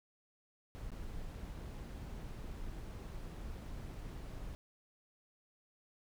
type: noise with dropouts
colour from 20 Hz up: brown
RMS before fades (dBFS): -45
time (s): 0.75-4.55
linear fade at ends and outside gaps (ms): 0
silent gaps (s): 0.905-0.917
effects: none